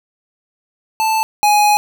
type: tone pair in turn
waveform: square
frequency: 880 / 833.7 Hz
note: A5 / G#5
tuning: 0 / +6 cents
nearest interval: minor second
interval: 94 cents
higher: first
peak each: -14 / -10 dBFS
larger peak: second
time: 1-1.23 / 1.43-1.77 s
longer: second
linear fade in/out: 0 ms
effects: none